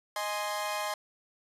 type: chord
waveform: sawtooth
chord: Ab major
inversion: second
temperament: equal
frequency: 622.3 / 830.6 / 1046.5 Hz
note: Eb5 / Ab5 / C6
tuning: 0 / 0 / 0 cents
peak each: -32 dBFS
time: 0.16-0.94 s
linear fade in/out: 2 ms
effects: resampled to 32000 Hz